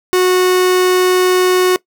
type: tone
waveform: 45% pulse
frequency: 366.7 Hz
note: F#4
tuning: 15 cents flat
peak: -9 dBFS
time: 0.13-1.76 s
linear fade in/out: 0 ms
effects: noise-tail reverb RT60 0.1 s tail -20 dB re dry